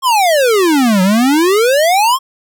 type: exponential two-way sweep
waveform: square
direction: down then up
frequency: 1100 to 180.9 to 1100 Hz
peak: -9 dBFS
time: 0.02-2.19 s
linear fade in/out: 50 ms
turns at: 1.02 s
effects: none